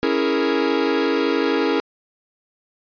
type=chord; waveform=45% pulse; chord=A# half-diminished seventh; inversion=first; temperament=equal; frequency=277.2 / 329.6 / 415.3 / 466.2 Hz; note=C#4 / E4 / G#4 / A#4; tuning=0 / 0 / 0 / 0 cents; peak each=-23 dBFS; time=0.03-1.8 s; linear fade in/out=0 ms; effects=resampled to 11025 Hz